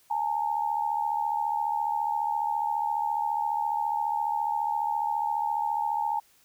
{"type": "tone pair together", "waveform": "sine", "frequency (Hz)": [835.4, 910], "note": ["G#5", "A#5"], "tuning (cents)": [10, -42], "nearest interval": "minor second", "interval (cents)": 148, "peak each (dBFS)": [-28, -28], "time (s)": [0.1, 6.2], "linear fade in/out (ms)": 10, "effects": ["white hiss -62 dBFS RMS until 6.44 s"]}